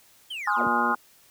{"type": "linear sweep", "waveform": "triangle", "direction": "down", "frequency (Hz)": [3225, 54.1], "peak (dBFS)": -30, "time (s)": [0.3, 0.68], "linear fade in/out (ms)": 10}
{"type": "chord", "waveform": "sine", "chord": "F minor seventh", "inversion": "first", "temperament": "equal with one note detuned", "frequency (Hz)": [830.6, 1046.5, 1244.5, 1427.9], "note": ["Ab5", "C6", "Eb6", "F6"], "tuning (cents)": [0, 0, 0, 38], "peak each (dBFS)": -27, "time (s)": [0.47, 0.95], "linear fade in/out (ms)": 5}
{"type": "harmonic tone", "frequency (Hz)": 119.2, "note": "A#2", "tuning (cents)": 39, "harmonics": [2, 3, 4, 5, 6, 7, 8], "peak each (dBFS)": [-30, -34, -36, -38, -40, -41, -42], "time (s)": [0.56, 0.96], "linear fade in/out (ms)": 50}
{"effects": ["white hiss -57 dBFS RMS until 1.3 s"]}